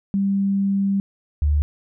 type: tone pair in turn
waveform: sine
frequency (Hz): 197.1 / 73.83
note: G3 / D2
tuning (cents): +10 / +10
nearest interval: octave + perfect fourth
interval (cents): 1700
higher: first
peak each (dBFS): -17 / -15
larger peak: second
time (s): 0.14-1 / 1.42-1.62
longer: first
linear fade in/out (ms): 0
effects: none